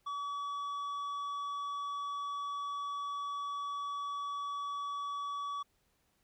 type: tone with tanh clipping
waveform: sine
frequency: 1140 Hz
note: C#6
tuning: 48 cents sharp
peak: -37 dBFS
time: 0.06-5.63 s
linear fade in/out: 10 ms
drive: 7 dB
effects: pink hiss -75 dBFS RMS until 6.23 s